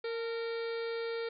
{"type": "harmonic tone with a mistuned harmonic", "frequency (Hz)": 461.1, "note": "A#4", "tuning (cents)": -19, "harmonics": [1, 2, 3, 4, 5, 6, 7, 8, 9, 10], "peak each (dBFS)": [-34, -51, -46, -49, -48, -60, -56, -52, -53, -54], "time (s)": [0.04, 1.29], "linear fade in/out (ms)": 5, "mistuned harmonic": 2, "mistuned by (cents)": -64, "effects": []}